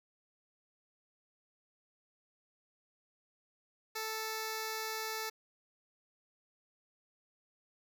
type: tone with notch filter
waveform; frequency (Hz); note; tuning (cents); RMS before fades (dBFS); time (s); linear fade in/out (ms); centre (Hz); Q
5% pulse; 440; A4; 0; -39; 3.95-5.3; 10; 3100; 1.8
effects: none